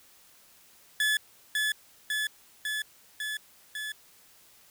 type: tone with echo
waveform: 30% pulse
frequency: 1719 Hz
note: A6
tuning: 41 cents flat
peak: -21 dBFS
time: 1-1.17 s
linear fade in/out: 2 ms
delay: 550 ms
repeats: 5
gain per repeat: -2 dB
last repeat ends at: 3.92 s
effects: white hiss -58 dBFS RMS until 4.7 s